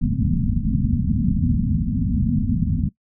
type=low-pass noise; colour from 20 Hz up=white; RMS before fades=-20 dBFS; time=0.01-2.89 s; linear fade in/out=10 ms; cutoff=250 Hz; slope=96 dB/octave; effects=noise-tail reverb RT60 0.1 s tail -19 dB re dry